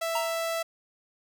sawtooth tone, 661 Hz, E5, 5 cents sharp, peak -24 dBFS, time 0.01-0.63 s, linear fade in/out 10 ms
square tone with exponential decay, 932.3 Hz, A#5, in tune, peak -26 dBFS, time 0.15-0.46 s, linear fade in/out 5 ms, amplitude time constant 66 ms
effects none

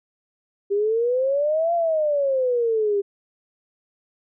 sine exponential two-way sweep, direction up then down, 395 to 692 to 395 Hz, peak -18 dBFS, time 0.7-3.02 s, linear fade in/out 20 ms, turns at 1.74 s, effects none

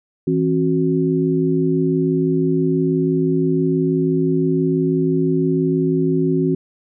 sine tone cluster, 162.8 / 268.8 / 367.7 Hz, E3 / C4 / F#4, -21 / +47 / -11 cents, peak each -19 dBFS, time 0.27-6.55 s, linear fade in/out 5 ms, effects none

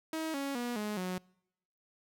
sawtooth tone with pitch steps, 318.9 / 277.6 / 241.7 / 210.4 / 183.16 Hz, D#4 / C#4 / B3 / G#3 / F#3, +43 / +3 / -37 / +23 / -17 cents, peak -30 dBFS, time 0.13-1.18 s, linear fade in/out 2 ms, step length 210 ms, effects noise-tail reverb RT60 0.8 s tail -26 dB re dry

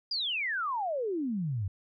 sine exponential sweep, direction down, 4972 to 89.9 Hz, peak -29 dBFS, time 0.11-1.68 s, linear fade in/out 5 ms, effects none

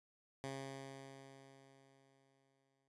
10% pulse tone with exponential decay, 135.6 Hz, C#3, 38 cents flat, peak -34 dBFS, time 0.44-2.88 s, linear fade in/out 0 ms, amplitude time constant 530 ms, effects noise-tail reverb RT60 0.1 s tail -21 dB re dry + resampled to 24000 Hz

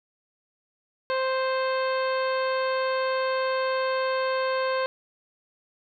harmonic tone with a mistuned harmonic, 523.3 Hz, C5, in tune, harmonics 1 / 2 / 3 / 4 / 5 / 6 / 7 / 8, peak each -25 / -29 / -33 / -40 / -39 / -44 / -45 / -40 dBFS, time 1.1-4.86 s, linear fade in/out 0 ms, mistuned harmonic 8, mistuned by +52 cents, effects none

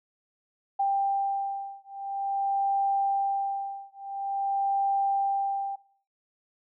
sine beating tone pair, 790 / 790.48 Hz, G5 / G5, +13 / +14 cents, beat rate 0.48 Hz, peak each -28 dBFS, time 0.79-5.76 s, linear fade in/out 10 ms, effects noise-tail reverb RT60 0.5 s tail -19 dB re dry

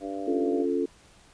harmonic tone, 98 Hz, G2, in tune, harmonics 3 / 4 / 5 / 6 / 7, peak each -34 / -39 / -39 / -41 / -37 dBFS, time 0-0.66 s, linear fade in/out 50 ms
sine chord, Db augmented, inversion none, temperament equal, 277.2 / 349.2 / 440 Hz, Db4 / F4 / A4, 0 / 0 / 0 cents, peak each -28 dBFS, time 0.27-0.86 s, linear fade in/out 10 ms
effects pink hiss -56 dBFS RMS until 1.33 s + resampled to 22050 Hz

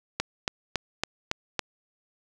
click train, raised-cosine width 0.2 ms, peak -8 dBFS, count 6, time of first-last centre 0.2-1.593 s, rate 3.59 Hz, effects none

